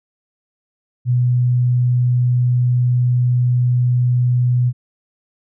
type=tone; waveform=sine; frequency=123.6 Hz; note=B2; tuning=2 cents sharp; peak=-12 dBFS; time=1.05-4.73 s; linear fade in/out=50 ms; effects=none